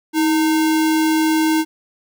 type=tone with sample-and-hold; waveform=sine; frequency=317.1 Hz; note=D#4; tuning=33 cents sharp; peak=-13 dBFS; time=0.13-1.65 s; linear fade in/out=50 ms; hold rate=1225 Hz; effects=none